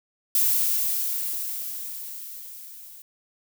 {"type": "noise with level ramp", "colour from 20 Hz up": "violet", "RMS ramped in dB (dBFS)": [-20, -45], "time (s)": [0.35, 3.02], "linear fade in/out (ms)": 2, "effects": []}